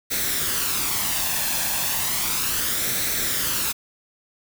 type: noise with flanger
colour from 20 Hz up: white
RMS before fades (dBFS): -24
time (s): 0.1-3.73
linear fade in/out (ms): 20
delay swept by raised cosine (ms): 0.5 to 1.19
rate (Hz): 0.34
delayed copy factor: +0.5
effects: none